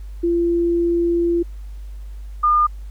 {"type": "tone pair in turn", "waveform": "sine", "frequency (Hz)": [342, 1211], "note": ["F4", "D#6"], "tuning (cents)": [-36, -47], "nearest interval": "octave + minor seventh", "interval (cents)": 2189, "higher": "second", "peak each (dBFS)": [-15, -12], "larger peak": "second", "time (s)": [[0.23, 1.43], [2.43, 2.67]], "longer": "first", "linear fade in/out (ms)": 10, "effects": ["added 50 Hz sine -30 dBFS peak until 2.9 s", "pink hiss -56 dBFS RMS until 2.9 s"]}